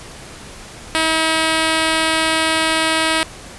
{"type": "tone", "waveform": "5% pulse", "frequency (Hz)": 320.3, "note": "E4", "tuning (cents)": -50, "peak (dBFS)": -3, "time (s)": [0.95, 3.23], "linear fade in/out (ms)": 0, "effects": ["pink hiss -36 dBFS RMS until 3.58 s", "resampled to 24000 Hz"]}